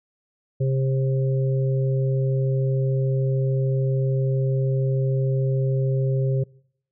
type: harmonic tone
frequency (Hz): 133.2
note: C3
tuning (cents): +31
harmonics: 1 / 3 / 4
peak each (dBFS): -19 / -29 / -31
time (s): 0.6-6.44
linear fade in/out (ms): 10
effects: noise-tail reverb RT60 0.7 s tail -25 dB re dry